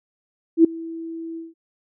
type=tone with ADSR envelope; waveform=sine; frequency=328.8 Hz; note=E4; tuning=4 cents flat; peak=-6 dBFS; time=0.57-1.54 s; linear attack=74 ms; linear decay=6 ms; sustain=-23 dB; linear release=170 ms; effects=none